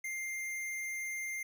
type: tone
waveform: square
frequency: 2103 Hz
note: C7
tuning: 8 cents sharp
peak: -37 dBFS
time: 0.04-1.43 s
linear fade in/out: 5 ms
effects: none